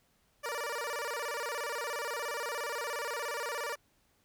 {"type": "tone with vibrato", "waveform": "15% pulse", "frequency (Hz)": 523.3, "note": "C5", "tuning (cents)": 0, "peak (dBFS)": -28, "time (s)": [0.43, 3.76], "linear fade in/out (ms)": 20, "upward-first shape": "square", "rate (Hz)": 17, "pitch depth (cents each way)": 190, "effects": ["pink hiss -71 dBFS RMS until 4.24 s"]}